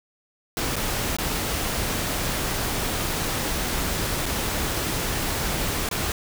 pink noise with dropouts, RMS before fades -26 dBFS, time 0.57-6.12 s, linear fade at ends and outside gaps 1 ms, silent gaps 0.758-0.764 / 1.167-1.185 / 4.257-4.262 / 5.889-5.912 s, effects none

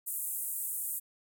white band-pass noise, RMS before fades -36 dBFS, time 0.06-1 s, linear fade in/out 20 ms, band 8100 to 16000 Hz, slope 48 dB/octave, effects none

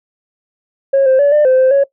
sine tone with pitch steps, 546 / 524 / 572 / 597 / 517 / 520 / 556 Hz, C#5 / C5 / D5 / D5 / C5 / C5 / C#5, -26 / +2 / -46 / +28 / -21 / -11 / +5 cents, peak -5 dBFS, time 0.93-1.84 s, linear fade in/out 10 ms, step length 130 ms, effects noise-tail reverb RT60 0.1 s tail -19 dB re dry + tanh soft clip ceiling -5 dBFS

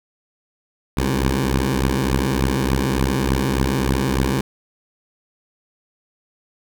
10% pulse beating tone pair, 64.7 / 68.1 Hz, C2 / C#2, -19 / -30 cents, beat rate 3.4 Hz, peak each -12 dBFS, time 0.97-4.41 s, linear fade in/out 5 ms, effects none

